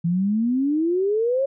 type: exponential sweep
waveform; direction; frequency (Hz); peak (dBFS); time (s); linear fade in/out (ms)
sine; up; 164.81 to 558; -18; 0.04-1.46; 10
effects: none